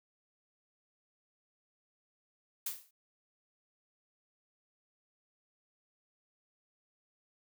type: noise with exponential decay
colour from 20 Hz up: blue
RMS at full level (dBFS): -33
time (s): 2.66-2.91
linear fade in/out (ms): 5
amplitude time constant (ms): 53
effects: none